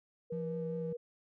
sine tone, 478.5 Hz, A#4, 45 cents sharp, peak -37 dBFS, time 0.3-0.97 s, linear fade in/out 10 ms
triangle tone with vibrato, 170 Hz, F3, 46 cents flat, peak -36 dBFS, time 0.32-0.93 s, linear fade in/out 5 ms, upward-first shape sine, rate 5.1 Hz, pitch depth 22 cents each way
effects none

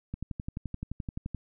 click train, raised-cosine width 5 ms, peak -22 dBFS, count 15, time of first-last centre 0.14-1.347 s, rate 11.6 Hz, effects none

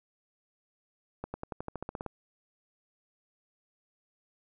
accelerating click train, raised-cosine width 1 ms, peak -22 dBFS, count 12, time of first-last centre 1.24-2.063 s, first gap 100 ms, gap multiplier 0.94, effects none

